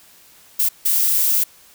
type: noise bursts at uneven times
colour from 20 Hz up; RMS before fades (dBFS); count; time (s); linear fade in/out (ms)
violet; -17; 2; 0.59-0.69 / 0.85-1.44; 10
effects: white hiss -49 dBFS RMS until 1.74 s